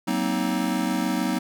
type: chord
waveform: square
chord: C half-diminished seventh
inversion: second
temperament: just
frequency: 188.37 / 235.5 / 261.6 / 314 Hz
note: Gb3 / Bb3 / C4 / Eb4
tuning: +31 / +18 / 0 / +16 cents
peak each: -29 dBFS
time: 0.07-1.39 s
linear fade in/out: 10 ms
effects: none